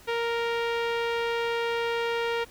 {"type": "tone with low-pass filter", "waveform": "sawtooth", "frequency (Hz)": 466.2, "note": "A#4", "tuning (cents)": 0, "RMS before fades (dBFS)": -28, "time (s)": [0.07, 2.45], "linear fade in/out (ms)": 20, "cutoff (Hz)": 3000, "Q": 1.4, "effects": ["pink hiss -52 dBFS RMS until 2.5 s"]}